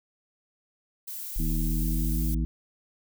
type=noise; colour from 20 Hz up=violet; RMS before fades=-37 dBFS; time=1.07-2.35 s; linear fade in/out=10 ms
type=linear sweep; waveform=sine; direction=up; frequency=35.33 to 58.3 Hz; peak=-25 dBFS; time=1.36-2.45 s; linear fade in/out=0 ms
type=harmonic tone; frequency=79.2 Hz; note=D#2; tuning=31 cents sharp; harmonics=2 / 3 / 4; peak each=-31 / -34 / -37 dBFS; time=1.39-2.45 s; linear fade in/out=5 ms
effects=none